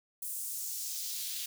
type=noise with high-pass filter sweep; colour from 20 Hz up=white; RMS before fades=-38 dBFS; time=0.22-1.46 s; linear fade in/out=5 ms; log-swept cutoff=9700 to 3200 Hz; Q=1.4; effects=none